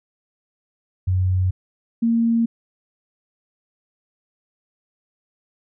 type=tone pair in turn; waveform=sine; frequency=92.5 / 230.6 Hz; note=F#2 / A#3; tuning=0 / -19 cents; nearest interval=octave + major third; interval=1581 cents; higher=second; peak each=-16 / -15 dBFS; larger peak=second; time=1.07-1.51 / 2.02-2.46 s; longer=neither; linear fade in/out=10 ms; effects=none